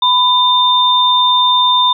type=tone pair together; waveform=sine; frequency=999 / 3610 Hz; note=B5 / A7; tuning=+20 / +44 cents; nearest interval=octave + minor seventh; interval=2224 cents; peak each=-11 dBFS; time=0.02-1.93 s; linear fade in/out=5 ms; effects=none